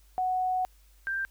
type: tone pair in turn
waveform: sine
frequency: 740 / 1578.5 Hz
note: F#5 / G6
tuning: 0 / +12 cents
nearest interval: octave + minor second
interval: 1312 cents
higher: second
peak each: -25 / -28 dBFS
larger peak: first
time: 0.18-0.65 / 1.07-1.25 s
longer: first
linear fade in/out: 0 ms
effects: added 50 Hz sine -56 dBFS peak until 1.3 s + white hiss -65 dBFS RMS until 1.3 s

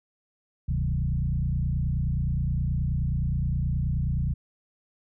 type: tone with frequency modulation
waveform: sine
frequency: 101.1 Hz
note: G#2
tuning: 46 cents flat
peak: -23 dBFS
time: 0.68-4.34 s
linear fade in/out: 10 ms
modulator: 29.5 Hz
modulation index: 2.1
effects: none

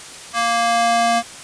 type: tone with high-pass filter sweep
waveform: square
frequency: 233.1 Hz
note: A#3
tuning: in tune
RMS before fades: -17 dBFS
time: 0.33-1.23 s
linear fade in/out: 50 ms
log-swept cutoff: 1000 to 520 Hz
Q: 1.8
effects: white hiss -36 dBFS RMS until 1.43 s + resampled to 22050 Hz

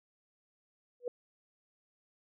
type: tone with exponential growth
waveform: sine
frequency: 488.6 Hz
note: B4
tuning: 19 cents flat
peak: -28 dBFS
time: 1-1.08 s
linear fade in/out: 2 ms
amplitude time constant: 16 ms
effects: none

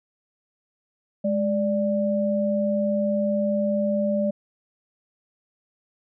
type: tone pair together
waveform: sine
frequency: 207.7 / 587.9 Hz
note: G#3 / D5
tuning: 0 / +2 cents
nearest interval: octave + tritone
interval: 1802 cents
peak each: -23 dBFS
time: 1.24-4.31 s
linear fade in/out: 10 ms
effects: none

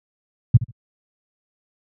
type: tone with echo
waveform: sine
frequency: 117.8 Hz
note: A#2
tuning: 19 cents sharp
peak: -5 dBFS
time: 0.54-0.57 s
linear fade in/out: 5 ms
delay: 71 ms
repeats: 2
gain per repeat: -15 dB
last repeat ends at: 0.712 s
effects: high-pass 60 Hz 12 dB/octave

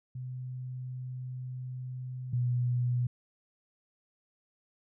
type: tone pair in turn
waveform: sine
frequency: 127.2 / 123.01 Hz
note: C3 / B2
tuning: -48 / -6 cents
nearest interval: minor second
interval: 58 cents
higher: first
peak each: -36 / -26 dBFS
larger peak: second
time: 0.15-2.33 / 2.33-3.07 s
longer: first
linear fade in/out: 5 ms
effects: none

